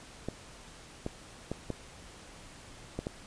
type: clicks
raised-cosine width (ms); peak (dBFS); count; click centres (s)
2; -20; 6; 0.286 / 1.064 / 1.516 / 1.703 / 2.99 / 3.069
effects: pink hiss -51 dBFS RMS until 3.26 s + resampled to 22050 Hz